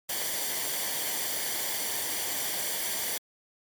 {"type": "noise with comb filter", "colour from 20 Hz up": "white", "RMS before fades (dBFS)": -31, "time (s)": [0.09, 3.18], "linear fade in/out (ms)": 5, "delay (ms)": 0.76, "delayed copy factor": -0.6, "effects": ["MP3 96 kbps"]}